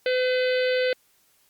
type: harmonic tone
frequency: 507 Hz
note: B4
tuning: 45 cents sharp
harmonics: 1 / 3 / 4 / 5 / 6 / 7 / 8 / 9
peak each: -21 / -31 / -33 / -35 / -37 / -38 / -39 / -40 dBFS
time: 0.06-0.93 s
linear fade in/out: 2 ms
effects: white hiss -63 dBFS RMS until 1.49 s + Opus 48 kbps